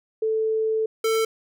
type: tone pair in turn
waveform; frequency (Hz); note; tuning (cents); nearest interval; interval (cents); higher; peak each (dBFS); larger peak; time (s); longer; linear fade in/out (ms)
sine / square; 440 / 445.6; A4 / A4; 0 / +22; unison; 22; second; -20; neither; 0.22-0.86 / 1.04-1.25; first; 5
effects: none